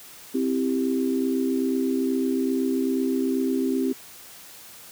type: chord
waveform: sine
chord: C major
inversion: none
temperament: equal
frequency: 261.6 / 329.6 / 392 Hz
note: C4 / E4 / G4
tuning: 0 / 0 / 0 cents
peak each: -23 / -29 / -27 dBFS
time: 0.34-3.93 s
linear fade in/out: 10 ms
effects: white hiss -45 dBFS RMS until 4.91 s + high-pass 60 Hz 12 dB/octave